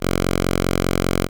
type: tone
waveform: 5% pulse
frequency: 45.04 Hz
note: F#1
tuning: 46 cents flat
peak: -6 dBFS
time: 0-1.29 s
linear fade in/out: 50 ms
effects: none